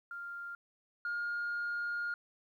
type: tone pair in turn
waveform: sine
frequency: 1396.9 / 1418.9 Hz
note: F6 / F6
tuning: 0 / +27 cents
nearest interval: unison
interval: 27 cents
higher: second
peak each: -40 / -32 dBFS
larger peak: second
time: 0.11-0.55 / 1.05-2.14 s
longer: second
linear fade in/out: 2 ms
effects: tanh soft clip ceiling -31 dBFS + 12-bit